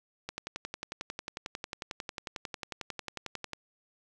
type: click train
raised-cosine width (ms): 0.2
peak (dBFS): -19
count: 37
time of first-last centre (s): 0.29-3.533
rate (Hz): 11.1
effects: none